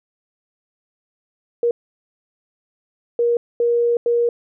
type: tone bursts at uneven times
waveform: sine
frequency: 473.6 Hz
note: A#4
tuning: 27 cents sharp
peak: -14 dBFS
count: 4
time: 1.63-1.71 / 3.19-3.37 / 3.6-3.97 / 4.06-4.29 s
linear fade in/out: 2 ms
effects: none